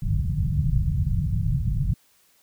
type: low-pass noise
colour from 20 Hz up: white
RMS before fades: -23 dBFS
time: 0.02-1.94 s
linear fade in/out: 5 ms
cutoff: 160 Hz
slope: 48 dB/octave
effects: white hiss -61 dBFS RMS until 2.42 s